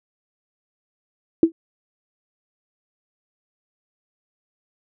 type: tone with exponential decay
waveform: sine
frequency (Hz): 328.5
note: E4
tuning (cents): -6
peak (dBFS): -5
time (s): 1.43-1.52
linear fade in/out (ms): 2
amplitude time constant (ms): 18
effects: none